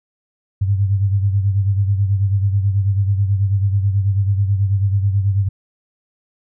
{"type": "beating tone pair", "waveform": "sine", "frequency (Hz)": [98, 107.2], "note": ["G2", "A2"], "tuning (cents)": [0, -45], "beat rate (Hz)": 9.2, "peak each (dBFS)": [-14, -22], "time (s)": [0.61, 5.49], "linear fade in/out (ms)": 10, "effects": []}